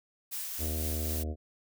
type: noise with tremolo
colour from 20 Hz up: blue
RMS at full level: -36 dBFS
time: 0.31-1.24 s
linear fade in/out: 20 ms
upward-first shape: triangle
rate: 4 Hz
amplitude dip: 30%
type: harmonic tone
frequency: 77.7 Hz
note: D#2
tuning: 2 cents flat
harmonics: 1 / 3 / 4 / 5 / 6 / 7 / 8 / 9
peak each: -32 / -42 / -44 / -46 / -48 / -49 / -50 / -51 dBFS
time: 0.58-1.36 s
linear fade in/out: 50 ms
effects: none